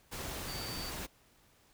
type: tone in noise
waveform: sine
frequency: 4600 Hz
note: D8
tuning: 37 cents flat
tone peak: -43 dBFS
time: 0.47-0.91 s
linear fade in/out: 20 ms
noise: pink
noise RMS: -41 dBFS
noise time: 0.11-1.07 s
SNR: -5 dB
effects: pink hiss -66 dBFS RMS until 1.73 s